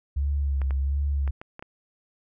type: tone with vibrato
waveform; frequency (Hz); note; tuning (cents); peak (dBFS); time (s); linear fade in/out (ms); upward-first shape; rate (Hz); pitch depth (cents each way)
sine; 69.3; C#2; 0; -22; 0.16-1.31; 10; sine; 1.4; 51
type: clicks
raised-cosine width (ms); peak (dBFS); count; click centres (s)
0.5; -24; 6; 0.617 / 0.708 / 1.277 / 1.415 / 1.594 / 1.625
effects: none